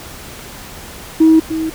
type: tone with echo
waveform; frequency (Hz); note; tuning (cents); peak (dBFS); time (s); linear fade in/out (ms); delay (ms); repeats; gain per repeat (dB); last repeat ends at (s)
sine; 320; D#4; +49; -4; 1.2-1.4; 10; 300; 1; -12; 1.7
effects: tanh soft clip ceiling -1 dBFS + pink hiss -33 dBFS RMS until 1.74 s